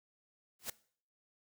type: noise with exponential growth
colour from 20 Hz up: white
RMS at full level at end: -34 dBFS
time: 0.59-0.7 s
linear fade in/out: 5 ms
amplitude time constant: 23 ms
effects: noise-tail reverb RT60 0.5 s tail -20 dB re dry